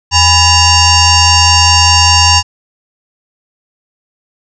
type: tone with frequency modulation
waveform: sine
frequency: 2800 Hz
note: F7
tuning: 4 cents sharp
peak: -4 dBFS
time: 0.11-2.43 s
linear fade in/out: 50 ms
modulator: 905 Hz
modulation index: 4
effects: none